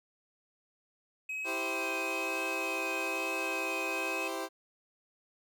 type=tone with vibrato; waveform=triangle; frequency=2540 Hz; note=D#7; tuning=35 cents sharp; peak=-33 dBFS; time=1.29-4.28 s; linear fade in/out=5 ms; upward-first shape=triangle; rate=1.1 Hz; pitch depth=17 cents each way
type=chord; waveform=20% pulse; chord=C major; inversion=first; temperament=equal; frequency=329.6 / 392 / 523.3 Hz; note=E4 / G4 / C5; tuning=0 / 0 / 0 cents; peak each=-34 dBFS; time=1.44-4.49 s; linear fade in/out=50 ms
effects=none

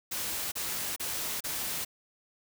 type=noise bursts; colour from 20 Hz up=white; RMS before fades=-34 dBFS; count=4; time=0.11-1.849 s; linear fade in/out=10 ms; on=410 ms; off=33 ms; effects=none

